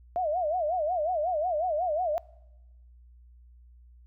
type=tone with vibrato; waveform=sine; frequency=664 Hz; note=E5; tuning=12 cents sharp; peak=-25 dBFS; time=0.16-2.18 s; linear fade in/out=0 ms; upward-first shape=sine; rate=5.5 Hz; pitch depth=200 cents each way; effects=noise-tail reverb RT60 1.0 s tail -24 dB re dry + added 60 Hz sine -51 dBFS peak until 4.06 s